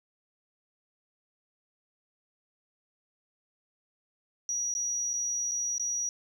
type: tone with dropouts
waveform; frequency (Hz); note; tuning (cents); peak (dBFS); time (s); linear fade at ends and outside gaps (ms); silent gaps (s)
triangle; 5790; F#8; -38; -25; 4.49-6.09; 1; 4.74-4.75 / 5.133-5.138 / 5.513-5.517 / 5.781-5.797
effects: tanh soft clip ceiling -27 dBFS + 10-bit